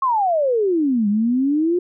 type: exponential two-way sweep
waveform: sine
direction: down then up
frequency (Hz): 1103 to 200.2 to 363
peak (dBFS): -15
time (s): 0.02-1.79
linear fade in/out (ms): 5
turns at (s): 1.08
effects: none